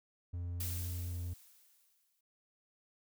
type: tone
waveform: triangle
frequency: 87.31 Hz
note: F2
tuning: in tune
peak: -35 dBFS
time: 0.33-1.34 s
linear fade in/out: 10 ms
type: noise with exponential decay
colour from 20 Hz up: blue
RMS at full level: -40 dBFS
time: 0.6-2.21 s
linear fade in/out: 5 ms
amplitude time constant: 350 ms
effects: none